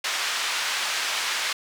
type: band-pass noise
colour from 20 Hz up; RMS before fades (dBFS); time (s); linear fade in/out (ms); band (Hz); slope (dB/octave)
pink; -27; 0.04-1.53; 5; 1400 to 6000; 12
effects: none